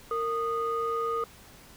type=tone pair together; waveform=sine; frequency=460 / 1234.8 Hz; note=A#4 / D#6; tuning=-23 / -14 cents; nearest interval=octave + perfect fourth; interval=1709 cents; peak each=-29 / -28 dBFS; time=0.11-1.24 s; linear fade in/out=2 ms; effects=tanh soft clip ceiling -21 dBFS + pink hiss -52 dBFS RMS until 1.76 s